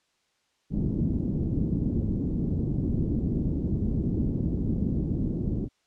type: low-pass noise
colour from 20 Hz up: white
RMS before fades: -27 dBFS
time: 0.7-5.69 s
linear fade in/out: 50 ms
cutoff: 270 Hz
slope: 24 dB/octave
effects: white hiss -71 dBFS RMS until 5.86 s + low-pass 6000 Hz 12 dB/octave